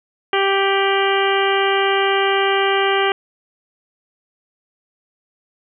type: harmonic tone with a mistuned harmonic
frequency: 392 Hz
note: G4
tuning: in tune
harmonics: 1 / 2 / 3 / 4 / 5 / 6 / 7 / 8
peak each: -18 / -21 / -23 / -24 / -25 / -26 / -26 / -27 dBFS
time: 0.33-3.12 s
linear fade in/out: 2 ms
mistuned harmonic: 7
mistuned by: +55 cents
effects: none